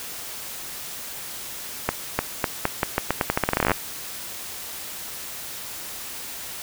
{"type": "accelerating click train", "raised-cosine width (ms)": 0.5, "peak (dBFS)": -4, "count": 22, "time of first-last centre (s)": [1.89, 3.717], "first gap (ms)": 300, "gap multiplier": 0.84, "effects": ["white hiss -35 dBFS RMS until 6.62 s"]}